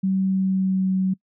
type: tone with pitch glide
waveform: sine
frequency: 190.8 to 188.39 Hz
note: G3 to F#3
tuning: -47 to +31 cents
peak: -18 dBFS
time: 0.03-1.14 s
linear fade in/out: 10 ms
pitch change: -22 cents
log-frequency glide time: 0.25-0.95 s
effects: noise-tail reverb RT60 0.1 s tail -24 dB re dry

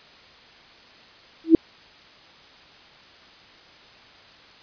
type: tone with exponential growth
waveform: sine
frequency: 325.3 Hz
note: E4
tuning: 23 cents flat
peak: -4 dBFS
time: 1.44-1.55 s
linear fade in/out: 2 ms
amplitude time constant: 22 ms
effects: white hiss -49 dBFS RMS until 4.62 s + resampled to 11025 Hz

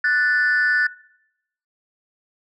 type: tone pair together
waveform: sine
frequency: 1480 / 1762.6 Hz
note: F#6 / A6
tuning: 0 / +3 cents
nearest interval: minor third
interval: 303 cents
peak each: -17 dBFS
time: 0.04-0.87 s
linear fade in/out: 5 ms
effects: noise-tail reverb RT60 0.8 s tail -21 dB re dry + tanh soft clip ceiling -12 dBFS

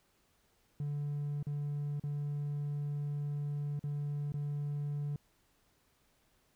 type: tone with dropouts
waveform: triangle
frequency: 145.3 Hz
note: D3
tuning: 18 cents flat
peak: -31 dBFS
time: 0.8-5.16 s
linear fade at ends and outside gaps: 2 ms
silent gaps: 1.428-1.468 / 1.997-2.037 / 3.793-3.839 / 4.321-4.341 s
effects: tanh soft clip ceiling -28 dBFS + pink hiss -72 dBFS RMS until 6.55 s

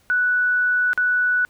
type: tone with dropouts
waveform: sine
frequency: 1480 Hz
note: F#6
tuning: in tune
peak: -16 dBFS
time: 0.1-1.45 s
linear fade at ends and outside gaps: 0 ms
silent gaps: 0.932-0.976 s
effects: pink hiss -59 dBFS RMS until 1.49 s

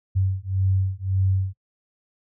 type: beating tone pair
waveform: sine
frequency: 94.4 / 96.2 Hz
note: F#2 / G2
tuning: +35 / -32 cents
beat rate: 1.8 Hz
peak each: -23 dBFS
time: 0.15-1.54 s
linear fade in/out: 20 ms
effects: noise-tail reverb RT60 0.1 s tail -19 dB re dry

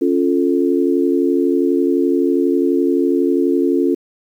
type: chord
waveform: sine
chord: Db augmented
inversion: none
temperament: equal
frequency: 277.2 / 349.2 / 440 Hz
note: Db4 / F4 / A4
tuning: 0 / 0 / 0 cents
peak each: -16 / -16 / -20 dBFS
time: 0.01-3.95 s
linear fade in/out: 10 ms
effects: 8-bit

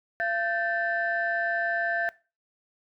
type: tone cluster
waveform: sine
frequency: 682 / 1556 / 1767 Hz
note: F5 / G6 / A6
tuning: -41 / -13 / +7 cents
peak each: -29 dBFS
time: 0.2-2.09 s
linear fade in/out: 0 ms
effects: noise-tail reverb RT60 0.3 s tail -20 dB re dry + tanh soft clip ceiling -16 dBFS

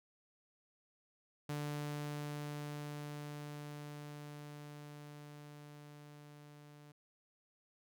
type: tone with level ramp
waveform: sawtooth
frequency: 147.3 Hz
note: D3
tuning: 6 cents sharp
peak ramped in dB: -34 to -52 dBFS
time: 1.49-6.92 s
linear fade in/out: 5 ms
effects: none

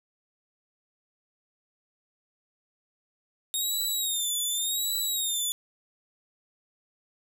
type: tone with vibrato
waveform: 15% pulse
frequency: 3700 Hz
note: A#7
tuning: 14 cents flat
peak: -20 dBFS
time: 3.54-5.52 s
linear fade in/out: 0 ms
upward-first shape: sine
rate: 0.88 Hz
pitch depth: 110 cents each way
effects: none

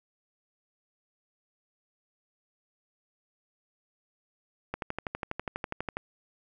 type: click train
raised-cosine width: 0.5 ms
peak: -17 dBFS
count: 16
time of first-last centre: 4.74-5.97 s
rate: 12.2 Hz
effects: none

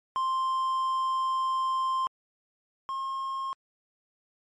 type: tone pair in turn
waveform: triangle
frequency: 1050 / 1072.1 Hz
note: C6 / C6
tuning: +6 / +42 cents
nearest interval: unison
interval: 36 cents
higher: second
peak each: -23 / -28 dBFS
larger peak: first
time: 0.16-2.07 / 2.89-3.53 s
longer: first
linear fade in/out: 0 ms
effects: MP3 48 kbps

